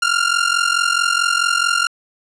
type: ring-modulated tone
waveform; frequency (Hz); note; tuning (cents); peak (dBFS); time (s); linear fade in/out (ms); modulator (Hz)
sawtooth; 1396.9; F6; 0; -8; 0.02-1.87; 2; 22.3
effects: resampled to 22050 Hz